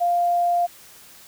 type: tone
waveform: sine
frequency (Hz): 698.5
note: F5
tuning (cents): 0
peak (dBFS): -17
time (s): 0-0.67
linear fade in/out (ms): 20
effects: white hiss -47 dBFS RMS until 1.27 s